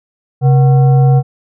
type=tone with frequency modulation; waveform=sine; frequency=134.6 Hz; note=C3; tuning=49 cents sharp; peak=-5 dBFS; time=0.41-1.23 s; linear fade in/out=50 ms; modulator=612 Hz; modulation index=0.39; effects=none